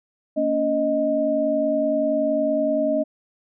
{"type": "tone cluster", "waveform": "sine", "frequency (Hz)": [232, 282.6, 622], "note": ["A#3", "C#4", "D#5"], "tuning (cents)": [-8, 34, -1], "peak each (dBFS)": [-28, -24, -20], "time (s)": [0.36, 3.04], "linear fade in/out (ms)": 20, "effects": []}